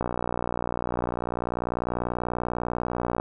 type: click train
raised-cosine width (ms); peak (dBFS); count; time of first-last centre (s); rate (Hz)
1; -13; 193; 0.01-3.199; 60.2
effects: none